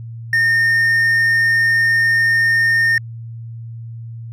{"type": "tone", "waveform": "triangle", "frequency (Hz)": 1827, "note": "A#6", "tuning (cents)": -35, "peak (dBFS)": -10, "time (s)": [0.33, 2.98], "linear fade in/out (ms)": 2, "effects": ["added 115 Hz sine -28 dBFS peak until 4.32 s"]}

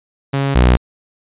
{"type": "tone pair in turn", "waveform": "sawtooth", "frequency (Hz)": [138, 61.69], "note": ["C#3", "B1"], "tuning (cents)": [-7, -1], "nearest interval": "octave + major second", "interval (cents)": 1394, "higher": "first", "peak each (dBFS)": [-11, -4], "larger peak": "second", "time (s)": [[0.33, 0.55], [0.55, 0.77]], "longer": "neither", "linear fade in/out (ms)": 10, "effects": ["resampled to 8000 Hz"]}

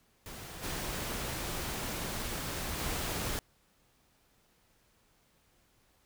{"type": "noise with level steps", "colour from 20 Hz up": "pink", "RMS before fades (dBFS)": [-45, -37, -35], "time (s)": [0.26, 3.39], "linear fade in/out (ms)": 0, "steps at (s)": [0.62, 2.78], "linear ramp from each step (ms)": 20, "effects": ["pink hiss -69 dBFS RMS until 6.05 s"]}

